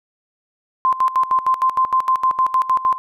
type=tone with tremolo; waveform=sine; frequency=1041 Hz; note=C6; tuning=9 cents flat; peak=-12 dBFS; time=0.85-2.98 s; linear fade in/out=0 ms; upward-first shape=square; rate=6.5 Hz; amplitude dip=80%; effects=none